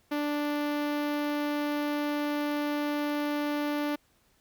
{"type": "tone with notch filter", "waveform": "sawtooth", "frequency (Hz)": 293.7, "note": "D4", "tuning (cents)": 0, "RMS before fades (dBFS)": -30, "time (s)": [0.11, 3.96], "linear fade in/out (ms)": 10, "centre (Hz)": 7900, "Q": 0.56, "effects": ["pink hiss -67 dBFS RMS until 4.4 s"]}